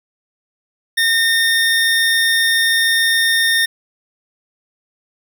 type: tone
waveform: 25% pulse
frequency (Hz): 1827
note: A#6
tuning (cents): -35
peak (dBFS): -9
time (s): 0.97-3.66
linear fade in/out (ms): 10
effects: none